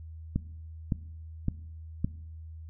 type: click train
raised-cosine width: 5 ms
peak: -14 dBFS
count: 4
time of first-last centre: 0.36-2.045 s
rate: 1.78 Hz
effects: noise-tail reverb RT60 0.8 s tail -20 dB re dry + added 80 Hz sine -41 dBFS peak until 2.69 s